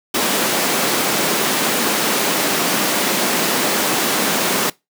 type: high-pass noise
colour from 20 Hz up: pink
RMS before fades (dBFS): -18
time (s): 0.14-4.7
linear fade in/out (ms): 5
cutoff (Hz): 200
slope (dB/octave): 24
effects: noise-tail reverb RT60 0.2 s tail -22 dB re dry